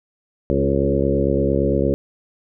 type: harmonic tone with a mistuned harmonic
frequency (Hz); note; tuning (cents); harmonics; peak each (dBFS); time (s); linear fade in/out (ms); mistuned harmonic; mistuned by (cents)
68.8; C#2; -12; 1 / 2 / 3 / 4 / 5 / 6 / 7 / 8; -24 / -24 / -24 / -24 / -24 / -24 / -24 / -24; 0.5-1.94; 0; 5; +19
effects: none